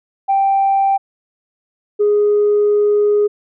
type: tone pair in turn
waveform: sine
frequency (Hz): 784 / 414.8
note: G5 / G#4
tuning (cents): 0 / -2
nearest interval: major seventh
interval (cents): 1102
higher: first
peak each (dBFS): -10 / -9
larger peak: second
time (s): 0.28-0.98 / 1.99-3.28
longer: second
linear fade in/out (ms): 20
effects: tanh soft clip ceiling -7 dBFS